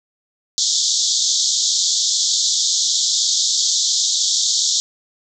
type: band-pass noise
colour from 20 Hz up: white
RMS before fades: -18 dBFS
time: 0.58-4.8 s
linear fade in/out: 0 ms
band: 3400 to 7300 Hz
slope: 96 dB/octave
effects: none